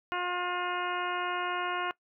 harmonic tone with a mistuned harmonic, 356.8 Hz, F4, 37 cents sharp, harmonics 1 / 2 / 3 / 4 / 5 / 6 / 7 / 8, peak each -38 / -37 / -34 / -35 / -43 / -44 / -44 / -42 dBFS, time 0.12-1.91 s, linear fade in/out 0 ms, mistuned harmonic 6, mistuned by -23 cents, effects noise-tail reverb RT60 0.1 s tail -21 dB re dry

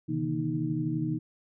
sine tone cluster, 128.5 / 147.5 / 160.1 / 237.6 / 311.7 Hz, C3 / D3 / D#3 / A#3 / D#4, -31 / +8 / +50 / +33 / +3 cents, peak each -34 / -38 / -32 / -37 / -31 dBFS, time 0.08-1.19 s, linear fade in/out 20 ms, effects none

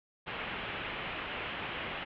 white low-pass noise, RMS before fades -39 dBFS, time 0.26-2.05 s, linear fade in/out 20 ms, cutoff 3100 Hz, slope 48 dB/octave, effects none

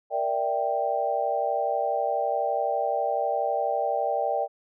sine chord, E half-diminished seventh, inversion second, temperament equal, 466.2 / 587.3 / 659.3 / 784 Hz, Bb4 / D5 / E5 / G5, 0 / 0 / 0 / 0 cents, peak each -32 / -28 / -30 / -27 dBFS, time 0.1-4.48 s, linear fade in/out 50 ms, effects none

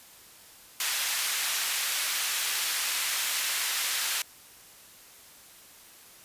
pink high-pass noise, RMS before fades -29 dBFS, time 0.8-4.22 s, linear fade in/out 2 ms, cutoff 1800 Hz, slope 12 dB/octave, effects white hiss -52 dBFS RMS until 6.24 s + resampled to 32000 Hz

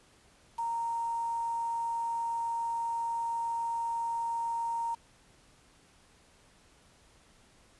sine tone with quantisation, 927 Hz, A#5, 10 cents flat, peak -30 dBFS, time 0.58-4.95 s, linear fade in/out 10 ms, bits 8, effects pink hiss -62 dBFS RMS until 7.79 s + resampled to 24000 Hz

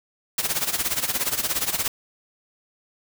white noise with tremolo, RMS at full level -22 dBFS, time 0.38-1.88 s, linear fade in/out 2 ms, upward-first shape sine, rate 17 Hz, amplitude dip 80%, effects none

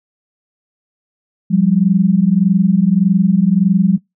sine tone pair together, 177 / 198.68 Hz, F3 / G3, +23 / +24 cents, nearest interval major second, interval 201 cents, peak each -12 dBFS, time 1.5-3.98 s, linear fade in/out 20 ms, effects noise-tail reverb RT60 0.2 s tail -26 dB re dry

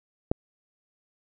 click, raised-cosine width 2 ms, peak -9 dBFS, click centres 0.315 s, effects none

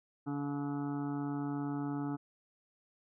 harmonic tone with a mistuned harmonic, 142.9 Hz, D3, 47 cents flat, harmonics 1 / 2 / 3 / 5 / 6 / 7 / 8 / 9 / 10, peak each -40 / -35 / -49 / -49 / -48 / -57 / -56 / -50 / -57 dBFS, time 0.26-2.17 s, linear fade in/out 20 ms, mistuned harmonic 10, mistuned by +39 cents, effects none

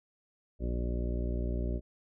harmonic tone, 59.9 Hz, A#1, 48 cents sharp, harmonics 1 / 2 / 3 / 4 / 5 / 6 / 7 / 9 / 10, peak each -31 / -40 / -42 / -41 / -45 / -42 / -47 / -50 / -46 dBFS, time 0.59-1.81 s, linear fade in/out 50 ms, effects none

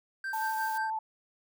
triangle tone with tremolo, 1568 Hz, G6, in tune, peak -30 dBFS, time 0.24-0.9 s, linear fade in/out 2 ms, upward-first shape sine, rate 5.7 Hz, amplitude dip 65%
blue noise, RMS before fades -45 dBFS, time 0.33-0.78 s, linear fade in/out 5 ms
sine tone with vibrato, 880 Hz, A5, in tune, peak -30 dBFS, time 0.33-0.99 s, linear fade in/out 5 ms, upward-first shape sine, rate 12 Hz, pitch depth 16 cents each way
effects none

